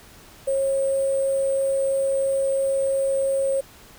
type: tone with sample-and-hold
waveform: sine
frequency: 543 Hz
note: C#5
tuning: 36 cents flat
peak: -19 dBFS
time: 0.47-3.61 s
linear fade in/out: 10 ms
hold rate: 8820 Hz
effects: pink hiss -48 dBFS RMS until 3.98 s